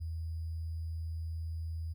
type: tone with sample-and-hold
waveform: sine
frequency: 81.3 Hz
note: E2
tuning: 23 cents flat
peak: -35 dBFS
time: 0-1.94 s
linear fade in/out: 20 ms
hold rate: 4900 Hz
effects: none